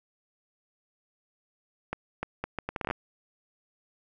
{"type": "accelerating click train", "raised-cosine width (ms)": 0.5, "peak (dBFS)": -16, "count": 12, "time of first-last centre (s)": [1.93, 2.91], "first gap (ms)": 300, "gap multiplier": 0.7, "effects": []}